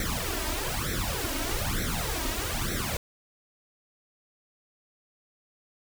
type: noise with flanger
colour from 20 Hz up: pink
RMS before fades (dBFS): -30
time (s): 0-2.97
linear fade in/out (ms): 2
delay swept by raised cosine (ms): 0.51 to 3.21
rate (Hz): 1.1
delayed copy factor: +0.9
effects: none